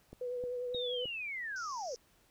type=click train; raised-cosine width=2 ms; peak=-34 dBFS; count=4; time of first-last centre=0.13-1.056 s; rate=3.24 Hz
type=tone with vibrato; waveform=sine; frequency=493.9 Hz; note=B4; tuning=in tune; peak=-35 dBFS; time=0.21-1.05 s; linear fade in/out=5 ms; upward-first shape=triangle; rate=10 Hz; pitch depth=31 cents each way
type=linear sweep; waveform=sine; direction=down; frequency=3803 to 458.9 Hz; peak=-37 dBFS; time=0.74-1.95 s; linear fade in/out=5 ms
type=band-pass noise; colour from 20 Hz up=pink; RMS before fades=-50 dBFS; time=1.56-1.96 s; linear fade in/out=0 ms; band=5000 to 6400 Hz; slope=96 dB/octave
effects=pink hiss -68 dBFS RMS until 2.3 s